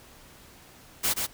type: noise with echo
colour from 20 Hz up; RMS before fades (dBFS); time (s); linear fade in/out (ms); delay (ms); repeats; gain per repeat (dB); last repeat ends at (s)
white; -25; 1.03-1.14; 20; 130; 1; -4; 1.27
effects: pink hiss -52 dBFS RMS until 1.33 s